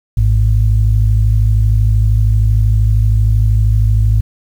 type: tone pair together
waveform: sine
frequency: 54.12 / 107 Hz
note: A1 / A2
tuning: -28 / -48 cents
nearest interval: octave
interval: 1180 cents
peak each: -10 dBFS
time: 0.17-4.21 s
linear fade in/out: 5 ms
effects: tanh soft clip ceiling -1 dBFS + 7-bit